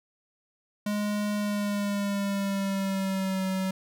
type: tone with pitch glide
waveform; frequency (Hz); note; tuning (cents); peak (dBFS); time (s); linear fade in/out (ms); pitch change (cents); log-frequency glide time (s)
square; 207.7 to 189.36; G#3 to F#3; 0 to +40; -27; 0.86-3.71; 5; -160; 1.35-3.44
effects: none